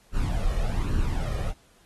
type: noise with flanger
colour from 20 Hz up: brown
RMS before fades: -25 dBFS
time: 0.12-1.54 s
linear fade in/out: 50 ms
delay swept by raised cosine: 0.69 to 1.69 ms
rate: 1.2 Hz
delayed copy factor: +0.6
effects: pink hiss -60 dBFS RMS until 1.85 s + AAC 32 kbps